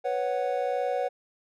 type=chord; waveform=triangle; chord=B suspended second; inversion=none; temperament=just; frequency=493.9 / 555.6 / 740.8 Hz; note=B4 / C#5 / F#5; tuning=0 / +4 / +2 cents; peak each=-28 dBFS; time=0.04-1.09 s; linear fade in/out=20 ms; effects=none